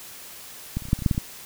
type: clicks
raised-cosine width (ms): 5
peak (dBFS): -13 / -27 / -25 / -25 / -6 / -23 / -18 / -6 / -9 / -27 / -11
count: 11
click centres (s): 0.77 / 0.822 / 0.854 / 0.886 / 0.931 / 0.99 / 1.022 / 1.062 / 1.112 / 1.148 / 1.179
effects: white hiss -42 dBFS RMS until 1.45 s